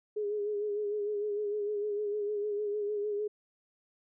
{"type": "tone with vibrato", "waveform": "sine", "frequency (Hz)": 415.3, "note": "G#4", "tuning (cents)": 0, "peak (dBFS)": -30, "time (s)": [0.16, 3.28], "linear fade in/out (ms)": 10, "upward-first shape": "sine", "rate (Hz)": 6.6, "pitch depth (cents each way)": 41, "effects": []}